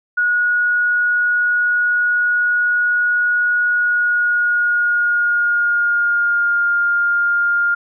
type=tone with pitch glide; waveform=sine; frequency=1452 to 1406.6 Hz; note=F#6 to F6; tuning=-33 to +12 cents; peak=-13 dBFS; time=0.17-7.75 s; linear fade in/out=10 ms; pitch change=-55 cents; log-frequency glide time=3.69-6.78 s; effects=none